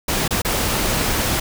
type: noise with dropouts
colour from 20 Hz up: pink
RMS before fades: -20 dBFS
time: 0.08-1.4 s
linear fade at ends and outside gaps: 5 ms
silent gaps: 0.279-0.307 / 0.419-0.448 s
effects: none